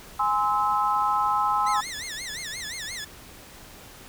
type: chord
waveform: sine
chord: Ab augmented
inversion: none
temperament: just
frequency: 830.6 / 1038.3 / 1297.8 Hz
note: Ab5 / C6 / E6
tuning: 0 / -14 / -27 cents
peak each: -25 dBFS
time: 0.19-1.81 s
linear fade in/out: 10 ms
type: tone with vibrato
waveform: 15% pulse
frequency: 1906 Hz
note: A#6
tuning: 38 cents sharp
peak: -26 dBFS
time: 1.66-3.05 s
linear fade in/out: 10 ms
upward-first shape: sine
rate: 5.7 Hz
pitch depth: 210 cents each way
effects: pink hiss -46 dBFS RMS until 4.08 s